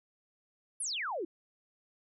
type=exponential sweep; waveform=sine; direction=down; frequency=11175 to 308.6 Hz; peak=-33 dBFS; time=0.8-1.25 s; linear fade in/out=5 ms; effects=none